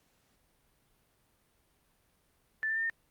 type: tone with pitch steps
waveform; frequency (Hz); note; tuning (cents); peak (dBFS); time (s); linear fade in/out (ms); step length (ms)
sine; 1760 / 1780.5 / 1801.1 / 1822.1; A6 / A6 / A6 / A#6; 0 / +20 / +40 / -40; -29; 2.63-2.898; 0; 67
effects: pink hiss -71 dBFS RMS until 3.1 s + Opus 48 kbps